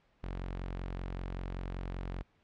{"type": "tone", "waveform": "sawtooth", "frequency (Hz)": 45.21, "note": "F#1", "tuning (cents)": -39, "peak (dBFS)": -33, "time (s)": [0.23, 2.23], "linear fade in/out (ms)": 10, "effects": ["pink hiss -70 dBFS RMS until 2.43 s", "low-pass 3000 Hz 12 dB/octave"]}